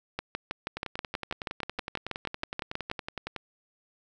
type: two click trains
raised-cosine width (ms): 0.3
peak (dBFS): -15 / -18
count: 18 / 29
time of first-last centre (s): 0.19-2.914 / 0.77-3.363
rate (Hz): 6.24 / 10.8
effects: none